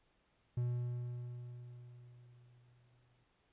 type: tone with exponential decay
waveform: triangle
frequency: 121.8 Hz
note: B2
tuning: 24 cents flat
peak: -30 dBFS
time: 0.57-3.24 s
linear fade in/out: 5 ms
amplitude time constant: 580 ms
effects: pink hiss -75 dBFS RMS until 3.52 s + resampled to 8000 Hz

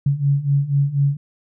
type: beating tone pair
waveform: sine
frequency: 138.59 / 142.69 Hz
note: C#3 / D3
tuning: 0 / -50 cents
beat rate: 4.1 Hz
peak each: -20 / -17 dBFS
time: 0.06-1.17 s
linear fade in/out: 5 ms
effects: none

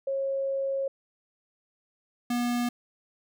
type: tone pair in turn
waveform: sine / square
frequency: 544 / 241.7 Hz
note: C#5 / B3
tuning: -33 / -37 cents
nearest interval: octave + major second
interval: 1404 cents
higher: first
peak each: -26 dBFS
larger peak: neither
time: 0.07-0.88 / 2.3-2.69 s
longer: first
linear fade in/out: 5 ms
effects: none

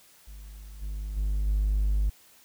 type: tone with level steps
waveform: triangle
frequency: 50.9 Hz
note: G#1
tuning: 34 cents flat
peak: -39 / -29 / -22 / -19 dBFS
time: 0.27-2.1 s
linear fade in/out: 10 ms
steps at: 0.81 / 1.16 / 1.46 s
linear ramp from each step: 20 ms
effects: tanh soft clip ceiling -17 dBFS + white hiss -57 dBFS RMS until 2.44 s

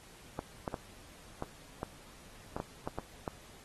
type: clicks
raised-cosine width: 1 ms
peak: -22 dBFS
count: 10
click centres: 0.391 / 0.678 / 0.742 / 1.424 / 1.831 / 2.565 / 2.601 / 2.875 / 2.986 / 3.278 s
effects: pink hiss -56 dBFS RMS until 3.64 s + AAC 32 kbps

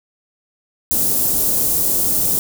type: band-stop noise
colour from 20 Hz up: white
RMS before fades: -17 dBFS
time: 0.91-2.39 s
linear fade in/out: 0 ms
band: 460 to 9100 Hz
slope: 12 dB/octave
effects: none

